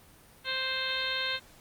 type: harmonic tone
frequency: 523.3 Hz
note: C5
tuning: in tune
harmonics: 1 / 2 / 3 / 4 / 5 / 6 / 7 / 8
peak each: -41 / -41 / -35 / -38 / -38 / -38 / -35 / -37 dBFS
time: 0.44-1.4 s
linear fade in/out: 50 ms
effects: pink hiss -56 dBFS RMS until 1.6 s + Opus 32 kbps